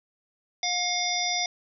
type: harmonic tone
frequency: 714 Hz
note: F5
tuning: 38 cents sharp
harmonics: 1 / 3 / 5 / 7 / 8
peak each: -31 / -31 / -31 / -31 / -31 dBFS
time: 0.63-1.46 s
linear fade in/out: 2 ms
effects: none